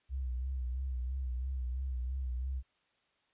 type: tone with vibrato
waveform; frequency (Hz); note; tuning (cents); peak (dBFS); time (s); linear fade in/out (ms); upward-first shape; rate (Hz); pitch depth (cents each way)
sine; 63.9; C2; -40; -33; 0.09-2.63; 50; sine; 3; 71
effects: white hiss -74 dBFS RMS until 3.33 s + resampled to 8000 Hz